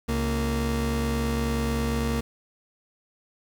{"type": "tone pair together", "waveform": "30% pulse", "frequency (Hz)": [69.18, 231.1], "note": ["C#2", "A#3"], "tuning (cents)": [-3, -15], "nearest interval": "octave + major sixth", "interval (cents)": 2088, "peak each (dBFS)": -24, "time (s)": [0.08, 2.21], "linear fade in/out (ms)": 10, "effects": ["8-bit"]}